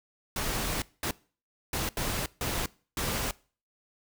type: noise bursts at uneven times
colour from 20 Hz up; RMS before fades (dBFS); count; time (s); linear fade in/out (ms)
pink; -31; 6; 0.36-0.82 / 1.03-1.11 / 1.73-1.89 / 1.97-2.26 / 2.41-2.66 / 2.97-3.31; 2
effects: noise-tail reverb RT60 0.4 s tail -22 dB re dry